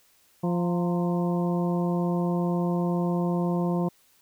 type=harmonic tone with a mistuned harmonic; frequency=174.5 Hz; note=F3; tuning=1 cent flat; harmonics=1 / 2 / 3 / 4 / 5 / 6; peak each=-24 / -30 / -34 / -36 / -38 / -40 dBFS; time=0.43-3.89 s; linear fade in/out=10 ms; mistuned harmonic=5; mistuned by=+75 cents; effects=white hiss -62 dBFS RMS until 4.21 s